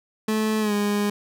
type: tone with pitch glide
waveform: 30% pulse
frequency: 217 to 205.7 Hz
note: A3 to G#3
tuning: -24 to -16 cents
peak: -18 dBFS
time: 0.28-1.1 s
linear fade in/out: 5 ms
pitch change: -92 cents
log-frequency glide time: 0.6-0.73 s
effects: none